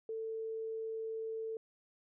sine tone, 445.4 Hz, A4, 21 cents sharp, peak -37 dBFS, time 0.09-1.57 s, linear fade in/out 2 ms, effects none

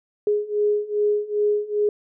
sine beating tone pair, 415.3 / 417.8 Hz, G#4 / G#4, 0 / +10 cents, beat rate 2.5 Hz, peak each -23 / -21 dBFS, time 0.27-1.89 s, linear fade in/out 2 ms, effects none

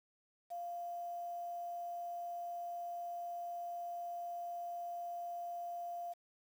sine tone with quantisation, 696 Hz, F5, 6 cents flat, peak -40 dBFS, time 0.5-6.14 s, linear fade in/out 20 ms, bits 10, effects none

